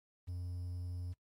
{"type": "tone with quantisation", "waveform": "triangle", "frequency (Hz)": 88.9, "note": "F2", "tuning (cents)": 31, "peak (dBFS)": -37, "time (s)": [0.27, 1.14], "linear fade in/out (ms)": 20, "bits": 11, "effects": ["noise-tail reverb RT60 0.1 s tail -18 dB re dry", "MP3 64 kbps"]}